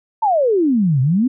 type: exponential two-way sweep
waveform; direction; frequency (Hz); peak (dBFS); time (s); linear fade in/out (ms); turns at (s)
sine; down then up; 921 to 124.3 to 270; -12; 0.22-1.28; 10; 1.01
effects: none